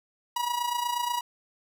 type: tone with amplitude modulation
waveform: 45% pulse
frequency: 965 Hz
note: B5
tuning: 40 cents flat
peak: -24 dBFS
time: 0.36-1.21 s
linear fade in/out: 5 ms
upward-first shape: sine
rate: 28.3 Hz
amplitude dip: 65%
effects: none